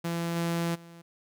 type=tone with level steps; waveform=sawtooth; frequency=169 Hz; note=E3; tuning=43 cents sharp; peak=-25 / -23 / -43 dBFS; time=0.04-1.02 s; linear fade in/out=10 ms; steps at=0.35 / 0.74 s; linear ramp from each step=20 ms; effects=none